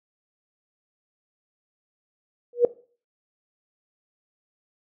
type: tone with exponential growth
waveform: sine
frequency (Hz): 481.5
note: B4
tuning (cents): -44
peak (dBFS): -9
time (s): 2.53-2.65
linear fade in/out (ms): 2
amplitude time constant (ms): 25
effects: noise-tail reverb RT60 0.4 s tail -18 dB re dry